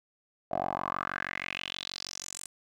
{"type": "tone with band-pass filter sweep", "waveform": "10% pulse", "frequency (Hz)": 46.25, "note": "F#1", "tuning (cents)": 0, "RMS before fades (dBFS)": -36, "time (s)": [0.51, 2.47], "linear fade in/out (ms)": 10, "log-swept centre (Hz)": [650, 8800], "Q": 4.6, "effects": []}